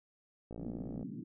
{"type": "click train", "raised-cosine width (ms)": 2, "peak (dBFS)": -32, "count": 31, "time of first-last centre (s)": [0.51, 1.029], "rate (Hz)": 57.8}
{"type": "band-pass noise", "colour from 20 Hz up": "white", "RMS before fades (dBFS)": -43, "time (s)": [0.58, 1.24], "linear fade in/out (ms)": 10, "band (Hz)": [130, 300], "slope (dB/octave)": 48}
{"effects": []}